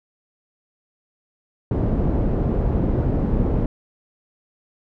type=low-pass noise; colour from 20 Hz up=pink; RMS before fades=-20 dBFS; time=1.71-3.66 s; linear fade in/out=2 ms; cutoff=410 Hz; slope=12 dB/octave; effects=none